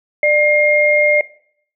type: tone pair together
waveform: sine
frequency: 596.9 / 2127 Hz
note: D5 / C7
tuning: +28 / +28 cents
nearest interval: octave + minor seventh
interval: 2200 cents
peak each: -13 dBFS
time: 0.23-1.21 s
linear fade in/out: 2 ms
effects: noise-tail reverb RT60 0.6 s tail -19 dB re dry